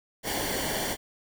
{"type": "noise with comb filter", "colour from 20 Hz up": "pink", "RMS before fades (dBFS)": -30, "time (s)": [0.23, 0.97], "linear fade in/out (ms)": 50, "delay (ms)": 0.78, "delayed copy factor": -0.65, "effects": []}